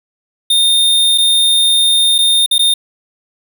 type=tone with dropouts; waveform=square; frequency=3643 Hz; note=A#7; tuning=41 cents flat; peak=-9 dBFS; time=0.5-2.74 s; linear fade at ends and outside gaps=5 ms; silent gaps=1.178-1.182 / 2.182-2.186 / 2.462-2.511 / 2.582-2.592 s; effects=none